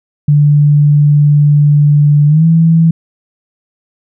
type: tone with pitch glide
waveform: sine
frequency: 146.83 to 163.86 Hz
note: D3 to E3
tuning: 0 to -10 cents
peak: -4 dBFS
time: 0.28-2.91 s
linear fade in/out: 5 ms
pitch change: +190 cents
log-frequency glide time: 2.27-2.45 s
effects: none